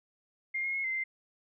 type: tone with pitch steps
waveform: sine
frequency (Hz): 2118 / 2151 / 2169 / 2073 / 2085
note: C7 / C7 / C#7 / C7 / C7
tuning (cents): +21 / +47 / -38 / -17 / -7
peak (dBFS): -30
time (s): 0.54-1.04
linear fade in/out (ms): 10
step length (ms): 100
effects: none